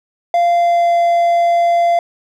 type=tone with pitch glide; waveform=triangle; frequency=692 to 687.6 Hz; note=F5 to F5; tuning=-16 to -27 cents; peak=-8 dBFS; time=0.34-1.99 s; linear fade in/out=2 ms; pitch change=-11 cents; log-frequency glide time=0.54-0.96 s; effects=none